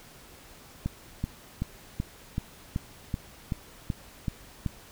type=click train; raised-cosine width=5 ms; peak=-16 dBFS; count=11; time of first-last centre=0.86-4.662 s; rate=2.63 Hz; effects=pink hiss -51 dBFS RMS until 4.91 s